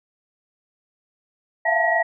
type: tone cluster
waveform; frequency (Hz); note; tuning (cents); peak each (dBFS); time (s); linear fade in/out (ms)
sine; 665 / 690 / 716 / 881 / 1909; E5 / F5 / F5 / A5 / A#6; +15 / -21 / +43 / +2 / +41; -22 / -27 / -26 / -26 / -20; 1.65-2.03; 10
effects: none